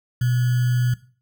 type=tone with sample-and-hold; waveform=sine; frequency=123.3 Hz; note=B2; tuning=2 cents flat; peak=-17 dBFS; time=0.21-0.94 s; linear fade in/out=5 ms; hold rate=1575 Hz; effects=noise-tail reverb RT60 0.4 s tail -17 dB re dry